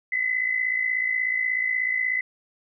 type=tone pair together; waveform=sine; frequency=1975.5 / 2032 Hz; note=B6 / B6; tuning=0 / +49 cents; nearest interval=unison; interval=49 cents; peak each=-28 / -23 dBFS; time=0.12-2.21 s; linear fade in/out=5 ms; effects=none